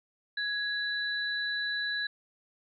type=tone pair together; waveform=sine; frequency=1669 / 3970 Hz; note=G#6 / B7; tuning=+8 / +8 cents; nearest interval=octave + minor third; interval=1500 cents; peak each=-31 / -34 dBFS; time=0.37-2.07 s; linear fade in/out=5 ms; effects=none